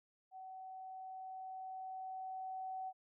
sine tone with level ramp, 755 Hz, F#5, 35 cents sharp, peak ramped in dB -48 to -40 dBFS, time 0.31-2.93 s, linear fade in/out 50 ms, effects none

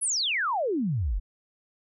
sine exponential sweep, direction down, 11175 to 38.89 Hz, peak -24 dBFS, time 0.01-1.2 s, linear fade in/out 20 ms, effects none

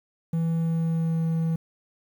triangle tone with pitch glide, 164.7 to 163.37 Hz, E3 to E3, -1 to -15 cents, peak -20 dBFS, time 0.33-1.56 s, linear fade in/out 5 ms, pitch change -14 cents, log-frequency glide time 0.56-1.26 s, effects 9-bit

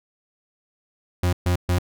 40% pulse tone bursts, 89 Hz, F2, 33 cents sharp, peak -17 dBFS, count 3, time 1.23-1.787 s, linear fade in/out 5 ms, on 99 ms, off 130 ms, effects none

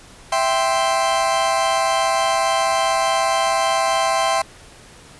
40% pulse chord, C major, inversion first, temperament equal, 659.3 / 784 / 1046.5 Hz, E5 / G5 / C6, 0 / 0 / 0 cents, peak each -20 dBFS, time 0.32-4.42 s, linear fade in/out 5 ms, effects pink hiss -44 dBFS RMS until 5.19 s + resampled to 24000 Hz

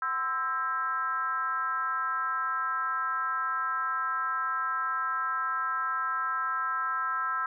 sine tone with frequency modulation, 1318.5 Hz, E6, in tune, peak -27 dBFS, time 0.02-7.46 s, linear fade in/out 2 ms, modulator 285 Hz, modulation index 0.93, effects none

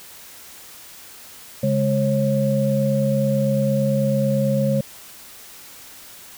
sine tone cluster, 138.7 / 207.7 / 543 Hz, C#3 / G#3 / C#5, +1 / 0 / -36 cents, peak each -21 dBFS, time 1.63-4.81 s, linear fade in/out 5 ms, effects white hiss -42 dBFS RMS until 6.37 s

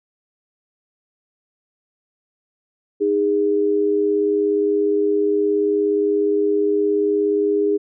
sine tone pair together, 309.6 / 408.9 Hz, D#4 / G#4, -9 / -27 cents, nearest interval perfect fourth, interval 482 cents, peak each -22 / -16 dBFS, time 3-7.78 s, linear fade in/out 20 ms, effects none

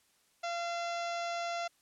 harmonic tone with a mistuned harmonic, 687 Hz, F5, 29 cents flat, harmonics 1 / 2 / 3 / 4 / 5 / 6 / 7 / 8 / 9 / 10, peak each -35 / -41 / -45 / -47 / -49 / -51 / -52 / -53 / -54 / -55 dBFS, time 0.43-1.68 s, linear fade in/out 10 ms, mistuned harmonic 4, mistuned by -34 cents, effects white hiss -70 dBFS RMS until 1.81 s + low-pass 11000 Hz 12 dB/octave

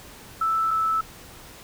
sine tone pair in turn, 1318.5 / 1311.2 Hz, E6 / E6, 0 / -10 cents, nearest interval unison, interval 10 cents, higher first, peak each -20 dBFS, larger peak neither, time 0.41-0.71 / 0.71-1.01 s, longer neither, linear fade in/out 5 ms, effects pink hiss -45 dBFS RMS until 1.63 s

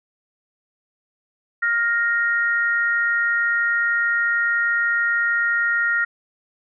sine tone pair together, 1411.1 / 1864.7 Hz, F6 / A#6, +17 / 0 cents, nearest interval perfect fourth, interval 483 cents, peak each -20 dBFS, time 1.62-6.05 s, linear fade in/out 10 ms, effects none

